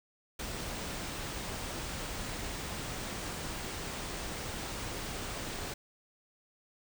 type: band-stop noise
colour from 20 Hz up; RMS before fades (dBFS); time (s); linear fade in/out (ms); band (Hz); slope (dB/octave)
pink; -39; 0.39-5.74; 5; 10000 to 14000; 96
effects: none